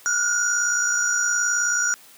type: tone cluster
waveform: sine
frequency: 1423 / 1482 / 5750 / 6940 Hz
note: F6 / F#6 / F8 / A8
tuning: +32 / +2 / +50 / -25 cents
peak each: -23 / -27 / -24 / -26 dBFS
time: 0.06-1.94 s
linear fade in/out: 0 ms
effects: white hiss -49 dBFS RMS until 2.17 s + high-pass 150 Hz 12 dB/octave